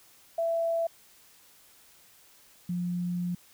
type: tone pair in turn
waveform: sine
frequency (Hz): 666 / 176.71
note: E5 / F3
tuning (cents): +18 / +21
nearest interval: octave + major seventh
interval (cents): 2297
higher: first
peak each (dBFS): -25 / -28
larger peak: first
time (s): 0.38-0.87 / 2.69-3.35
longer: second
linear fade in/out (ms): 5
effects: white hiss -58 dBFS RMS until 3.53 s